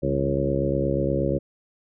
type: harmonic tone with a mistuned harmonic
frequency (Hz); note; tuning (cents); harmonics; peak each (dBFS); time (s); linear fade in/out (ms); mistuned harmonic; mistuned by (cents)
68.4; C#2; -23; 1 / 2 / 3 / 4 / 5 / 6 / 7 / 8; -31 / -27 / -31 / -30 / -28 / -31 / -31 / -27; 0.02-1.39; 20; 2; +69
effects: none